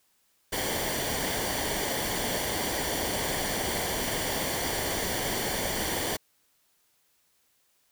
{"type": "noise with comb filter", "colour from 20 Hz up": "pink", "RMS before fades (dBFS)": -30, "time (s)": [0.52, 6.17], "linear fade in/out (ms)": 10, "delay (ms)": 0.77, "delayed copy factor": -0.6, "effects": ["white hiss -69 dBFS RMS until 7.91 s"]}